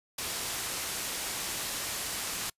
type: low-pass noise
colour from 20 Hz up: white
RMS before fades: -35 dBFS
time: 0.18-2.5 s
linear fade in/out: 5 ms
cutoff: 11000 Hz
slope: 12 dB/octave
effects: noise-tail reverb RT60 0.1 s tail -25 dB re dry + resampled to 32000 Hz